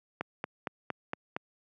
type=click train; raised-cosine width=0.5 ms; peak=-17 dBFS; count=6; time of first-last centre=0.21-1.365 s; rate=4.33 Hz; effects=high-pass 150 Hz 12 dB/octave